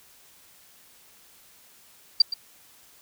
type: tone with echo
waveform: sine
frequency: 4710 Hz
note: D8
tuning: 4 cents sharp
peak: -11 dBFS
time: 2.2-2.22 s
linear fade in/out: 5 ms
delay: 120 ms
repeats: 1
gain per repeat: -14 dB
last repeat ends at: 2.34 s
effects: white hiss -55 dBFS RMS until 3.01 s